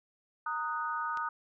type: chord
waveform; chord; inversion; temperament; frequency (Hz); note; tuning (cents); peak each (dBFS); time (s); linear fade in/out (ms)
sine; D# minor; second; equal with one note detuned; 924.8 / 1244.5 / 1480; A#5 / D#6 / F#6; -14 / 0 / 0; -37 / -34 / -38; 0.46-1.29; 5
type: click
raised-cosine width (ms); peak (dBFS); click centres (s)
0.2; -29; 1.173
effects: none